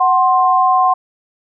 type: tone pair together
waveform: sine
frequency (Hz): 744.6 / 1053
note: F#5 / C6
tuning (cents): +11 / +11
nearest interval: tritone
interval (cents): 600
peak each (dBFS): -12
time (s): 0-0.94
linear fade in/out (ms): 10
effects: none